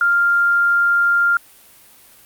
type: tone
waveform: sine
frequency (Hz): 1396.9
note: F6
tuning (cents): 0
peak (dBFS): -12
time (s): 0.01-1.37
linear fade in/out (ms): 2
effects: white hiss -47 dBFS RMS until 2.25 s + Opus 48 kbps